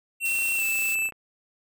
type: tone with pitch glide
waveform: square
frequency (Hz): 2715 to 2638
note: F7 to E7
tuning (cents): -50 to +1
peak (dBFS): -24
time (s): 0.2-1.11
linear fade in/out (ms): 50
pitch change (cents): -49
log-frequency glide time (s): 0.57-0.63
type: noise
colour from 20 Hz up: blue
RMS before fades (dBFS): -35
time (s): 0.25-0.95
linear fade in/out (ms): 2
type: click train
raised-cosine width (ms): 0.5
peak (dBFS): -30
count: 25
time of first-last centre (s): 0.32-1.123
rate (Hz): 29.9
effects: none